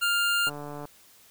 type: tone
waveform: 25% pulse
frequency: 1400 Hz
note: F6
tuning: 4 cents sharp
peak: -19 dBFS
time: 0.01-0.5 s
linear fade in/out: 20 ms
type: click train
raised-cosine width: 1 ms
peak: -25 dBFS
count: 57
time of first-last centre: 0.47-0.854 s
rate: 146 Hz
effects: white hiss -56 dBFS RMS until 1.3 s